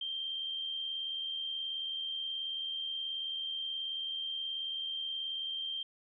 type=tone with amplitude modulation; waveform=sine; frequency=3163 Hz; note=G7; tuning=15 cents sharp; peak=-33 dBFS; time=0.01-5.83 s; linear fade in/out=5 ms; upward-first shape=sine; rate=78.6 Hz; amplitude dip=40%; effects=none